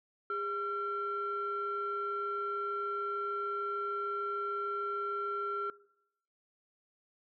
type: tone pair together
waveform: sine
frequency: 405.3 / 1363.3 Hz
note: G#4 / F6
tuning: -42 / -42 cents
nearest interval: octave + major sixth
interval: 2100 cents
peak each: -37 / -32 dBFS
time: 0.3-5.7 s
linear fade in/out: 2 ms
effects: noise-tail reverb RT60 0.8 s tail -22 dB re dry + tanh soft clip ceiling -27 dBFS

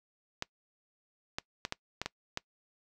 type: clicks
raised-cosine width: 0.2 ms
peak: -16 dBFS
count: 7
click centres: 0.424 / 1.385 / 1.651 / 1.724 / 2.016 / 2.06 / 2.374 s
effects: noise-tail reverb RT60 0.1 s tail -23 dB re dry

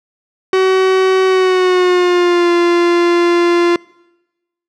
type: tone with pitch glide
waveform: 45% pulse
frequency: 377.4 to 346.1 Hz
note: F#4 to F4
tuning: +34 to -16 cents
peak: -9 dBFS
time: 0.53-3.76 s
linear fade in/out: 2 ms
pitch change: -150 cents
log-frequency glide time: 1.26-2.51 s
effects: noise-tail reverb RT60 1.0 s tail -25 dB re dry + low-pass 4000 Hz 12 dB/octave

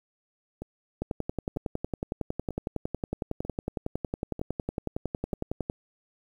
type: two click trains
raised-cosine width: 2 ms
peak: -16 / -23 dBFS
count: 52 / 6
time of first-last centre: 1.02-5.699 / 0.62-5.337 s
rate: 10.9 / 1.06 Hz
effects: 9-bit

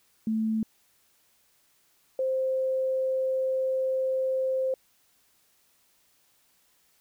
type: tone pair in turn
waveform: sine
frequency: 220.2 / 523.7 Hz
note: A3 / C5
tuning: +2 / +1 cents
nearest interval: octave + minor third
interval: 1499 cents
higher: second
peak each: -24 dBFS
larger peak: neither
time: 0.27-0.63 / 2.19-4.74 s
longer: second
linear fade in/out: 2 ms
effects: white hiss -66 dBFS RMS until 7 s

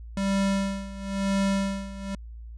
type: tone with tremolo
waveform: square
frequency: 196 Hz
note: G3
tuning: in tune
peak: -22 dBFS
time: 0.17-2.15 s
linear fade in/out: 2 ms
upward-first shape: sine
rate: 0.99 Hz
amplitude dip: 85%
effects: added 57 Hz sine -38 dBFS peak until 2.57 s + resampled to 22050 Hz

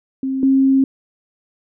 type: tone pair in turn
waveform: sine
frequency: 266 / 268.3 Hz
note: C4 / C4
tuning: +29 / +44 cents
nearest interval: unison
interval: 15 cents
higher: second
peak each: -18 / -10 dBFS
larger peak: second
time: 0.23-0.43 / 0.43-0.84 s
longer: second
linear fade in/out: 2 ms
effects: none

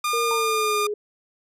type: tone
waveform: sawtooth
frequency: 1210 Hz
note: D#6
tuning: 49 cents flat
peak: -18 dBFS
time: 0.04-0.87 s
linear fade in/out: 5 ms
type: tone with pitch glide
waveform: sine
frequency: 466.2 to 417.7 Hz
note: A#4 to G#4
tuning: 0 to +10 cents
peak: -24 dBFS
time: 0.13-0.94 s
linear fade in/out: 5 ms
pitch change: -190 cents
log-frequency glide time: 0.24-0.79 s
type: tone with exponential decay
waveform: sine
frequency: 919 Hz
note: A#5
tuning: 25 cents flat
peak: -26 dBFS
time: 0.31-0.61 s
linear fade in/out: 0 ms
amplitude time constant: 64 ms
effects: resampled to 32000 Hz

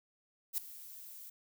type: noise with ADSR envelope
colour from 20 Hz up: violet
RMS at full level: -32 dBFS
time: 0.53-1.3 s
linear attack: 49 ms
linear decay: 3 ms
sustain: -18 dB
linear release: 7 ms
effects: none

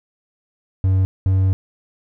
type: tone pair in turn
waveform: triangle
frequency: 94.6 / 94.93 Hz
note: F#2 / F#2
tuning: +39 / +45 cents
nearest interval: unison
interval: 6 cents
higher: second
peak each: -11 dBFS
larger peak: neither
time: 0.84-1.05 / 1.26-1.53 s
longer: second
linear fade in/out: 0 ms
effects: none

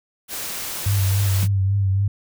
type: noise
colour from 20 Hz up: white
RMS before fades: -29 dBFS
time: 0.28-1.48 s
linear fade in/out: 50 ms
type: tone with vibrato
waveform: sine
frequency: 98 Hz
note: G2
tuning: in tune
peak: -16 dBFS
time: 0.86-2.08 s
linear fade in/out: 5 ms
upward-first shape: triangle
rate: 3.6 Hz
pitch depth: 54 cents each way
type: tone with exponential decay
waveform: sine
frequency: 170.7 Hz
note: F3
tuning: 39 cents flat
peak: -19 dBFS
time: 1.43-1.51 s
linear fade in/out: 0 ms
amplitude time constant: 17 ms
effects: none

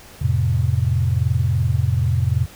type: chord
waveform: sine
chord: F major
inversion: none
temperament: equal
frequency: 87.31 / 110 / 130.81 Hz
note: F2 / A2 / C3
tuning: 0 / 0 / 0 cents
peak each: -20 dBFS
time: 0.21-2.46 s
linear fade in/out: 10 ms
effects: pink hiss -43 dBFS RMS until 2.55 s

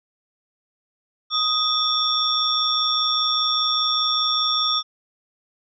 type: tone cluster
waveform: sine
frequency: 1255 / 3445 / 3570 / 5530 Hz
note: D#6 / A7 / A7 / F8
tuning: +15 / -37 / +24 / -18 cents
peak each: -24 dBFS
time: 1.3-4.83 s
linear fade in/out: 50 ms
effects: none

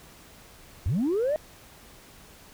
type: linear sweep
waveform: sine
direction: up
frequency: 70 to 630 Hz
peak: -21 dBFS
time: 0.86-1.36 s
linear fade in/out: 0 ms
effects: tanh soft clip ceiling -20 dBFS + pink hiss -51 dBFS RMS until 2.53 s

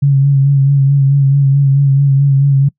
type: tone with vibrato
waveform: sine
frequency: 138.59 Hz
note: C#3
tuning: in tune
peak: -6 dBFS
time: 0.02-2.69 s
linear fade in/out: 10 ms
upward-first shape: sine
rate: 4.6 Hz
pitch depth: 34 cents each way
effects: noise-tail reverb RT60 0.1 s tail -24 dB re dry

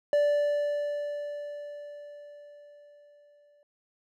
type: tone with exponential decay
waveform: triangle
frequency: 584 Hz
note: D5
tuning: 10 cents flat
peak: -18 dBFS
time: 0.13-3.63 s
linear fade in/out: 1 ms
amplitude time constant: 760 ms
effects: none

